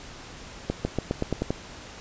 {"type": "accelerating click train", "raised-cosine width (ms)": 2, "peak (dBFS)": -11, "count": 8, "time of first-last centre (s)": [0.7, 1.505], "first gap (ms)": 150, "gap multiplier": 0.91, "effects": ["pink hiss -43 dBFS RMS until 2 s", "resampled to 16000 Hz"]}